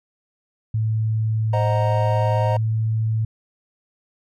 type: tone with pitch glide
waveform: sine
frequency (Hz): 110 to 110.7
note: A2 to A2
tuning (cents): 0 to +11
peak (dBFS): -18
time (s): 0.74-3.25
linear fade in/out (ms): 5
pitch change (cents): +11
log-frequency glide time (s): 2.16-2.75
type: chord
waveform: triangle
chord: C half-diminished seventh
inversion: none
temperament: equal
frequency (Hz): 523.3 / 622.3 / 740 / 932.3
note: C5 / Eb5 / Gb5 / Bb5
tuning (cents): 0 / 0 / 0 / 0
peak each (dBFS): -24 / -23 / -28 / -23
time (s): 1.53-2.57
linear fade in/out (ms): 5
effects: none